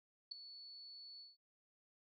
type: tone with ADSR envelope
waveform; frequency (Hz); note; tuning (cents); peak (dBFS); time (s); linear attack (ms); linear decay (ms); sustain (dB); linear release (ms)
sine; 4435; C#8; 0; -38; 0.31-1.37; 10; 4; -14; 170
effects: none